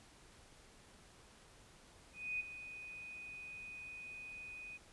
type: tone with ADSR envelope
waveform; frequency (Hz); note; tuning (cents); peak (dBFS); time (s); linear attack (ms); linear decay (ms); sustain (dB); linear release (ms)
sine; 2489; D#7; 0; -35; 2.13-4.78; 270; 15; -12; 19
effects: pink hiss -62 dBFS RMS until 4.92 s + resampled to 24000 Hz